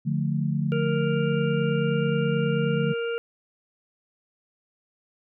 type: chord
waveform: sine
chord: D minor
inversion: none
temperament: just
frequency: 146.83 / 176.2 / 220.2 Hz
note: D3 / F3 / A3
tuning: 0 / +16 / +2 cents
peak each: -25 / -28 / -29 dBFS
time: 0.05-2.94 s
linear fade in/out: 20 ms
type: harmonic tone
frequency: 466.2 Hz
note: A#4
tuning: in tune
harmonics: 1 / 3 / 5 / 6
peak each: -26 / -34 / -43 / -39 dBFS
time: 0.72-3.18 s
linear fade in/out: 0 ms
effects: none